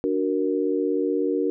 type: chord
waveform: sine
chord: D augmented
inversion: none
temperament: equal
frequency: 293.7 / 370 / 466.2 Hz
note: D4 / F#4 / A#4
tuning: 0 / 0 / 0 cents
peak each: -25 dBFS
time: 0.04-1.5 s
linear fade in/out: 0 ms
effects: none